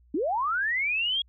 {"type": "linear sweep", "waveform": "sine", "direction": "up", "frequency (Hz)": [261.6, 3320], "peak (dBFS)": -24, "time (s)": [0.14, 1.22], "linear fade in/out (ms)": 5, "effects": ["added 60 Hz sine -56 dBFS peak until 1.28 s"]}